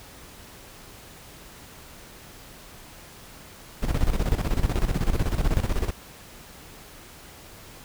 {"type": "noise with tremolo", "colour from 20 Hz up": "brown", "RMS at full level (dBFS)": -21, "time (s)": [3.82, 5.91], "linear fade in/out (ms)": 10, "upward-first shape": "square", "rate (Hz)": 16, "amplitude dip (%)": 70, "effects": ["pink hiss -46 dBFS RMS until 7.84 s"]}